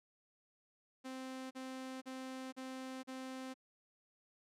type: tone bursts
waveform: sawtooth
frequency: 260.8 Hz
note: C4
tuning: 5 cents flat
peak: -40 dBFS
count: 5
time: 1.04-3.542 s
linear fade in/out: 20 ms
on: 470 ms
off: 38 ms
effects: low-pass 10000 Hz 12 dB/octave